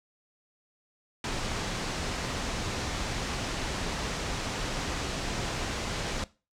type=low-pass noise; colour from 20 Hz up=pink; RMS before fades=-33 dBFS; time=1.24-6.24 s; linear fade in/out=2 ms; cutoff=7300 Hz; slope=24 dB/octave; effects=noise-tail reverb RT60 0.3 s tail -19 dB re dry